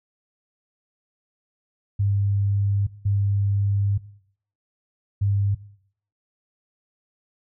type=tone bursts at uneven times; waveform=sine; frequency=100.2 Hz; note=G2; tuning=38 cents sharp; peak=-18 dBFS; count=3; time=1.99-2.87 / 3.05-3.98 / 5.21-5.55 s; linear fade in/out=10 ms; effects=noise-tail reverb RT60 0.6 s tail -18 dB re dry